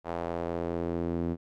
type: tone with band-pass filter sweep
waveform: sawtooth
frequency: 84.8 Hz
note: E2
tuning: 50 cents sharp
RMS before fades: -32 dBFS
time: 0.04-1.37 s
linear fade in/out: 50 ms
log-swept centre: 740 to 270 Hz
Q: 1.5
effects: none